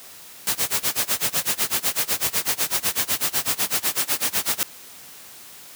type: noise with tremolo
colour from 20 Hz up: white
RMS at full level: -20 dBFS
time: 0.47-4.63 s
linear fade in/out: 0 ms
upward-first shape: sine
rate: 8 Hz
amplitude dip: 100%
effects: white hiss -43 dBFS RMS until 5.75 s + high-pass 80 Hz 12 dB/octave